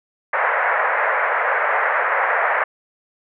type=band-pass noise; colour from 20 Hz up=white; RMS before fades=-19 dBFS; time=0.33-2.64 s; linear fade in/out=5 ms; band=490 to 2000 Hz; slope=48 dB/octave; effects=none